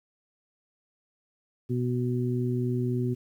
harmonic tone, 123.47 Hz, B2, in tune, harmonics 1 / 2 / 3, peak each -27 / -30 / -32 dBFS, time 1.69-3.15 s, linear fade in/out 20 ms, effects 10-bit

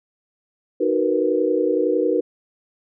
sine chord, B major seventh, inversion first, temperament just, 308.7 / 370.4 / 463 / 493.9 Hz, D#4 / F#4 / A#4 / B4, -14 / +2 / -12 / 0 cents, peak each -23 / -22 / -22 / -22 dBFS, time 0.8-2.21 s, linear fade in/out 10 ms, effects none

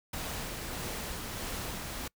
pink noise with tremolo, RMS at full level -37 dBFS, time 0.13-2.08 s, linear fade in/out 5 ms, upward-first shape sine, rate 1.6 Hz, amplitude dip 25%, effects noise-tail reverb RT60 0.1 s tail -25 dB re dry

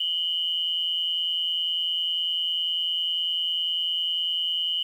sine tone pair together, 2911 / 3081 Hz, F#7 / G7, -29 / -31 cents, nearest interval minor second, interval 98 cents, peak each -26 / -27 dBFS, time 0-4.83 s, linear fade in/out 5 ms, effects 9-bit

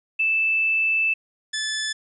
sine / 15% pulse tone pair in turn, 2637 / 1737 Hz, E7 / A6, 0 / -23 cents, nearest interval perfect fifth, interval 723 cents, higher first, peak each -18 dBFS, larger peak neither, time 0.19-1.14 / 1.53-1.93 s, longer first, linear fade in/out 10 ms, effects resampled to 24000 Hz + 10-bit

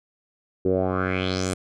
10% pulse tone with low-pass filter sweep, 93 Hz, F#2, 9 cents sharp, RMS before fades -24 dBFS, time 0.65-1.54 s, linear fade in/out 5 ms, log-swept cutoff 380 to 9300 Hz, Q 4, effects none

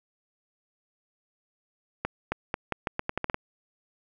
accelerating click train, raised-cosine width 0.5 ms, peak -12 dBFS, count 11, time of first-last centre 2.05-3.344 s, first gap 270 ms, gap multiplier 0.82, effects none

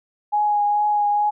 sine tone with vibrato, 830.6 Hz, G#5, in tune, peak -16 dBFS, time 0.32-1.31 s, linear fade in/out 20 ms, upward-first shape triangle, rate 2.3 Hz, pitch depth 18 cents each way, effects none

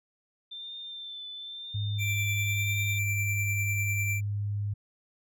sine tone with vibrato, 3564 Hz, A7, 22 cents sharp, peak -38 dBFS, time 0.51-2.99 s, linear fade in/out 10 ms, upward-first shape triangle, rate 0.97 Hz, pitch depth 33 cents each way
sine tone with pitch glide, 103.5 to 102.49 Hz, G#2 to G#2, -5 to -22 cents, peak -28 dBFS, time 1.74-4.74 s, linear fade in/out 10 ms, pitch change -17 cents, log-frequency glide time 2.13-3.64 s
square tone with tremolo, 2349 Hz, D7, in tune, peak -29 dBFS, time 1.98-4.21 s, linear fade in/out 50 ms, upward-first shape sine, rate 10 Hz, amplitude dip 30%
effects none

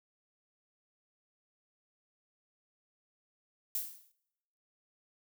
violet noise with exponential decay, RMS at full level -32 dBFS, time 3.75-4.12 s, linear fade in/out 1 ms, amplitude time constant 79 ms, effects noise-tail reverb RT60 0.9 s tail -24 dB re dry

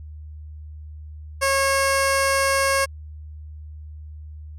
15% pulse tone with low-pass filter, 545 Hz, C#5, 29 cents flat, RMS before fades -20 dBFS, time 1.41-2.86 s, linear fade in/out 20 ms, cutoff 10000 Hz, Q 1.7, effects added 76 Hz sine -35 dBFS peak until 4.58 s

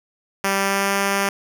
5% pulse tone with pitch glide, 196 to 197.93 Hz, G3 to G3, 0 to +17 cents, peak -7 dBFS, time 0.44-1.29 s, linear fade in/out 2 ms, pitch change +17 cents, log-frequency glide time 0.57-0.94 s, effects none

